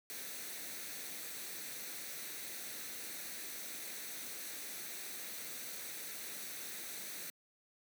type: noise with comb filter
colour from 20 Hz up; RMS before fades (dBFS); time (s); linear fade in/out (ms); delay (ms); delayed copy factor
white; -45; 0.1-7.3; 0; 0.49; +0.5
effects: high-pass 200 Hz 12 dB/octave